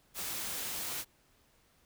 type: noise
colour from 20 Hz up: white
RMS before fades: -38 dBFS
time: 0.14-1.05 s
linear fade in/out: 50 ms
effects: pink hiss -68 dBFS RMS until 1.85 s